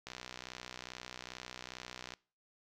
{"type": "click train", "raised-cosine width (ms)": 0.2, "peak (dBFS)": -26, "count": 130, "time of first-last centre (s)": [0.07, 2.137], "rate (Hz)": 62.4, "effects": ["noise-tail reverb RT60 0.4 s tail -24 dB re dry"]}